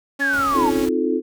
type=tone with vibrato; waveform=sawtooth; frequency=277.2 Hz; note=C#4; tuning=in tune; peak=-22 dBFS; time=0.19-0.86 s; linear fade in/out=10 ms; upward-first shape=sine; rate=2.8 Hz; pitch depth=9 cents each way
type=linear sweep; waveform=sine; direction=down; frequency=1736 to 830.6 Hz; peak=-17 dBFS; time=0.2-0.71 s; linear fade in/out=20 ms
type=noise; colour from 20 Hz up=pink; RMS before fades=-34 dBFS; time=0.33-0.89 s; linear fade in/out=2 ms
type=chord; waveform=sine; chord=F dominant seventh; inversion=second; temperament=just; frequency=261.9 / 314.3 / 349.2 / 436.5 Hz; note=C4 / Eb4 / F4 / A4; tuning=+2 / +18 / 0 / -14 cents; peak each=-23 dBFS; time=0.53-1.22 s; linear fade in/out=50 ms
effects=none